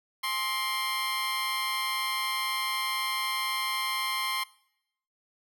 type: tone with amplitude modulation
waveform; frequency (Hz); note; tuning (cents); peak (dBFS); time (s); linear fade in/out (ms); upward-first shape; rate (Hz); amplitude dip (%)
15% pulse; 1054; C6; +12; -19; 0.23-4.44; 10; sine; 220; 65
effects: noise-tail reverb RT60 0.8 s tail -22 dB re dry